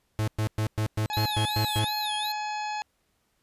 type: tone bursts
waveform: 45% pulse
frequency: 108.1 Hz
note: A2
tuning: 30 cents flat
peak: -24 dBFS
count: 9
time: 0.19-1.844 s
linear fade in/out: 0 ms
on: 86 ms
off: 110 ms
type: tone with exponential growth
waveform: 10% pulse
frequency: 4019 Hz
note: B7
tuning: 30 cents sharp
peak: -27 dBFS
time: 0.96-1.79 s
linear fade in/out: 1 ms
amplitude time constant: 180 ms
type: harmonic tone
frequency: 846 Hz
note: G#5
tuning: 32 cents sharp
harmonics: 1 / 2 / 3 / 4 / 5 / 6 / 8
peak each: -30 / -40 / -39 / -48 / -43 / -49 / -48 dBFS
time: 1.1-2.82 s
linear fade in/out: 0 ms
type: tone with vibrato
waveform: square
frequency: 3729 Hz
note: A#7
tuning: in tune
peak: -31 dBFS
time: 1.13-2.32 s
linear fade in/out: 2 ms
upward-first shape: sine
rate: 2.7 Hz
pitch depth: 230 cents each way
effects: pink hiss -72 dBFS RMS until 3.42 s + resampled to 32000 Hz